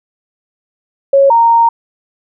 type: tone pair in turn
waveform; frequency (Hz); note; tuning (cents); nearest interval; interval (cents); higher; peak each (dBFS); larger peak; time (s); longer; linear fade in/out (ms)
sine; 551 / 926.7; C#5 / A#5; -11 / -10; major sixth; 901; second; -4 / -5; first; 1.13-1.3 / 1.3-1.69; second; 5
effects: none